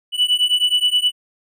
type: beating tone pair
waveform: triangle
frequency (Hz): 2960 / 2969.5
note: F#7 / F#7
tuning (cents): 0 / +6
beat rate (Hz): 9.5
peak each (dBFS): -16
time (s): 0.12-1.12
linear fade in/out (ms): 50
effects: none